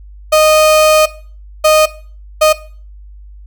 35% pulse tone bursts at uneven times, 619 Hz, D#5, 9 cents flat, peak -4 dBFS, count 3, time 0.32-1.06 / 1.64-1.86 / 2.41-2.53 s, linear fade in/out 10 ms, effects noise-tail reverb RT60 0.4 s tail -17 dB re dry + added 50 Hz sine -32 dBFS peak until 3.46 s

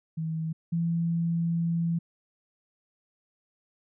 sine tone pair in turn, 160.6 / 167.88 Hz, E3 / E3, -45 / +32 cents, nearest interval minor second, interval 77 cents, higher second, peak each -28 / -24 dBFS, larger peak second, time 0.17-0.53 / 0.72-1.99 s, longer second, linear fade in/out 10 ms, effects none

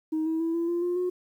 sine tone with pitch steps, 314.5 / 321.9 / 329.4 / 337.1 / 345 / 353 / 361.3 Hz, D#4 / E4 / E4 / E4 / F4 / F4 / F#4, +19 / -41 / -1 / +39 / -21 / +19 / -41 cents, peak -23 dBFS, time 0.12-1.1 s, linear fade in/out 10 ms, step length 140 ms, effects tanh soft clip ceiling -22 dBFS + 10-bit

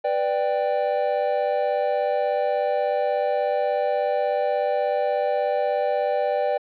triangle chord, G major, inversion first, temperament equal with one note detuned, 493.9 / 590.4 / 784 Hz, B4 / D5 / G5, 0 / +9 / 0 cents, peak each -24 / -21 / -24 dBFS, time 0.04-6.58 s, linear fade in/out 10 ms, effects resampled to 11025 Hz

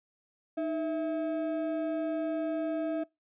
triangle ring-modulated tone, 483.7 Hz, B4, 36 cents flat, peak -24 dBFS, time 0.57-3.04 s, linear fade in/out 10 ms, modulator 173 Hz, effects noise-tail reverb RT60 0.2 s tail -24 dB re dry + resampled to 8000 Hz

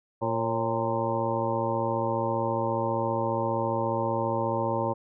harmonic tone with a mistuned harmonic, 114.8 Hz, A#2, 26 cents flat, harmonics 1 / 2 / 3 / 4 / 5 / 7 / 8 / 9, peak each -33 / -35 / -33 / -35 / -30 / -35 / -31 / -36 dBFS, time 0.21-4.94 s, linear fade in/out 20 ms, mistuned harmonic 5, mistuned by -56 cents, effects none

